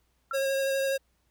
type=tone with exponential decay; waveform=sine; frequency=1363 Hz; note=F6; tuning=43 cents flat; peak=-28 dBFS; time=0.31-0.46 s; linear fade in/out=2 ms; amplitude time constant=32 ms
type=tone with vibrato; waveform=square; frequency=542 Hz; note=C#5; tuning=39 cents flat; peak=-26 dBFS; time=0.33-0.98 s; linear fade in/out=20 ms; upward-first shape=sine; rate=12 Hz; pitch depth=12 cents each way
effects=added 60 Hz sine -70 dBFS peak until 1.3 s + pink hiss -73 dBFS RMS until 1.3 s